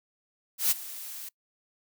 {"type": "noise with ADSR envelope", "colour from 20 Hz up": "blue", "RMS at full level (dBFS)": -22, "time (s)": [0.58, 1.29], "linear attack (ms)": 130, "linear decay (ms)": 21, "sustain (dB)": -18, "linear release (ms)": 7, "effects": ["noise-tail reverb RT60 0.1 s tail -24 dB re dry"]}